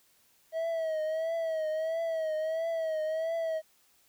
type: tone with vibrato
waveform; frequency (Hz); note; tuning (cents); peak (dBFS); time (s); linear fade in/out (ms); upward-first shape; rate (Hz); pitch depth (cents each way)
triangle; 642; E5; -46; -27; 0.52-3.62; 50; triangle; 1.5; 68
effects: white hiss -66 dBFS RMS until 4.08 s